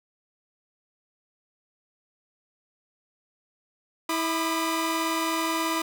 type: tone cluster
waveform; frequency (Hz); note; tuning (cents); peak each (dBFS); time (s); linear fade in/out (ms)
sawtooth; 325.2 / 994 / 1210; E4 / B5 / D#6; -23 / +11 / -49; -24 / -26 / -27; 4.09-5.82; 5
effects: none